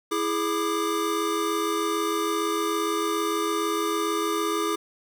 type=tone cluster; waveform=square; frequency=330.6 / 417.2 / 1194 Hz; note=E4 / G#4 / D6; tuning=+5 / +8 / +28 cents; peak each=-29 dBFS; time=0.11-4.76 s; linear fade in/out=10 ms; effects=10-bit